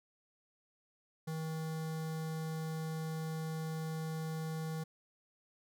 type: tone with notch filter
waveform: square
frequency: 159.3 Hz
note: D#3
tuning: 41 cents sharp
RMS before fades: -39 dBFS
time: 1.27-4.84 s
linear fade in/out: 10 ms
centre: 2600 Hz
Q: 1.9
effects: none